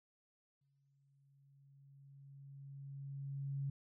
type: tone with exponential growth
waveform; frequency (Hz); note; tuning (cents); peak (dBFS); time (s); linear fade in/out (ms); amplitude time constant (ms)
sine; 138.59; C#3; 0; -36; 0.61-3.7; 5; 670
effects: none